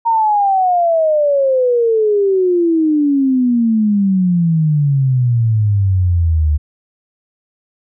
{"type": "exponential sweep", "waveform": "sine", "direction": "down", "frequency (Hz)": [932.3, 73.42], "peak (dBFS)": -10, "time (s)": [0.05, 6.58], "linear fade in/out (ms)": 20, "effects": []}